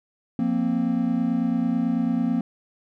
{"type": "chord", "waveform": "triangle", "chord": "F suspended fourth", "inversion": "none", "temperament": "just", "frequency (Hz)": [174.61, 232.8, 261.9], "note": ["F3", "Bb3", "C4"], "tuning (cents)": [0, -2, 2], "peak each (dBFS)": [-26, -21, -23], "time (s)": [0.39, 2.41], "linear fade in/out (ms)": 2, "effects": []}